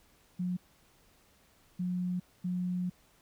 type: tone bursts at uneven times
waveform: sine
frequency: 180 Hz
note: F#3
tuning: 47 cents flat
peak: -30 dBFS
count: 3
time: 0.39-0.57 / 1.79-2.2 / 2.44-2.9 s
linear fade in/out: 10 ms
effects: pink hiss -65 dBFS RMS until 3.21 s